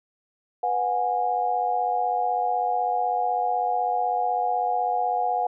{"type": "tone cluster", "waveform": "sine", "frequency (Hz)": [494.1, 728, 824], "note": ["B4", "F#5", "G#5"], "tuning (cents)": [1, -28, -14], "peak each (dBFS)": [-31, -23, -27], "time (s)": [0.63, 5.47], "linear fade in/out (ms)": 5, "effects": []}